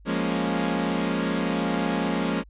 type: chord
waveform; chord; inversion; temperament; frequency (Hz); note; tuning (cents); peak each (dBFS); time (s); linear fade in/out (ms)
sawtooth; Bb minor seventh; second; equal; 174.61 / 207.7 / 233.1 / 277.2; F3 / Ab3 / Bb3 / Db4; 0 / 0 / 0 / 0; -25; 0.05-2.44; 50
effects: added 50 Hz sine -47 dBFS peak until 2.49 s + resampled to 8000 Hz